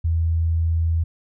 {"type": "tone", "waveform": "sine", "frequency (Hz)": 82.3, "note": "E2", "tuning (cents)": -2, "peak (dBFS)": -17, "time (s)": [0.04, 1.04], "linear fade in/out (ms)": 10, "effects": []}